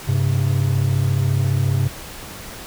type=tone pair together; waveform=triangle; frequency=99.2 / 133.72 Hz; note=G2 / C3; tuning=+21 / +38 cents; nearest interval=perfect fourth; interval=517 cents; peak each=-17 / -16 dBFS; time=0.07-1.89 s; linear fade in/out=20 ms; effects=pink hiss -35 dBFS RMS until 2.66 s